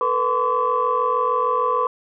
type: tone cluster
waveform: sine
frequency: 446.5 / 493.1 / 1024 / 1143 Hz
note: A4 / B4 / C6 / D6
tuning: +25 / -3 / -38 / -47 cents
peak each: -27 / -23 / -21 / -21 dBFS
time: 0.01-1.87 s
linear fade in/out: 2 ms
effects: tanh soft clip ceiling -8 dBFS